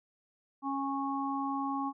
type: harmonic tone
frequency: 275 Hz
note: C#4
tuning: 14 cents flat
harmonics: 1 / 3 / 4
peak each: -34 / -36 / -36 dBFS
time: 0.62-1.93 s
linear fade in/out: 50 ms
effects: none

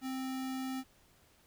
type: tone with sample-and-hold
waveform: sine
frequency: 261.6 Hz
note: C4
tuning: in tune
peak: -35 dBFS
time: 0.01-0.84 s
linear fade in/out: 50 ms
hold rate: 1050 Hz
effects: pink hiss -66 dBFS RMS until 1.46 s

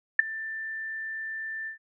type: tone with ADSR envelope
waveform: sine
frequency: 1776 Hz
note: A6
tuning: 16 cents sharp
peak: -10 dBFS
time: 0.19-1.78 s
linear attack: 4 ms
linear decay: 10 ms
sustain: -22 dB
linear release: 110 ms
effects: none

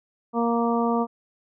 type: harmonic tone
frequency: 233.8 Hz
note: A#3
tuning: 5 cents sharp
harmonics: 1 / 2 / 3 / 4 / 5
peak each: -23 / -26 / -28 / -29 / -30 dBFS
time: 0.33-1.07 s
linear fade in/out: 50 ms
effects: none

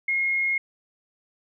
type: tone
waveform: sine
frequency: 2151 Hz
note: C7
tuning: 47 cents sharp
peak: -21 dBFS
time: 0.08-0.58 s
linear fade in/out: 5 ms
effects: none

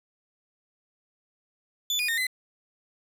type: tone with pitch steps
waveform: 35% pulse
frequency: 3487 / 2457 / 1837 / 2027 Hz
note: A7 / D#7 / A#6 / B6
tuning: -16 / -22 / -26 / +45 cents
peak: -23 dBFS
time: 1.9-2.268 s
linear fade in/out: 2 ms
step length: 92 ms
effects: none

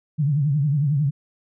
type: tone with vibrato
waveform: sine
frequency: 144.8 Hz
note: D3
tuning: 24 cents flat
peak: -17 dBFS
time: 0.18-1.11 s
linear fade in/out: 20 ms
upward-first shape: triangle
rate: 11 Hz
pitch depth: 160 cents each way
effects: none

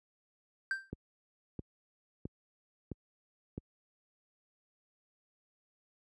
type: tone with exponential decay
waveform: triangle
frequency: 1570 Hz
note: G6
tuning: 2 cents sharp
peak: -26 dBFS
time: 0.71-0.9 s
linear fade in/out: 1 ms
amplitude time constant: 40 ms
type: click train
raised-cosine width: 3 ms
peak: -26 dBFS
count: 5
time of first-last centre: 0.93-3.579 s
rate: 1.51 Hz
effects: high-pass 60 Hz 12 dB/octave + resampled to 24000 Hz

